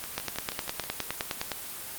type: two click trains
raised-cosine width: 0.2 ms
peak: -18 / -11 dBFS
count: 6 / 14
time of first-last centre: 0.04-0.839 / 0.18-1.517 s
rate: 6.26 / 9.72 Hz
effects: white hiss -39 dBFS RMS until 1.98 s + Opus 24 kbps